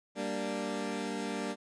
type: chord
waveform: 20% pulse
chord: G minor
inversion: none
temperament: equal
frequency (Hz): 196 / 233.1 / 293.7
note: G3 / Bb3 / D4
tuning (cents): 0 / 0 / 0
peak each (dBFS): -33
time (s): 0.15-1.56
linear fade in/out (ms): 50
effects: resampled to 22050 Hz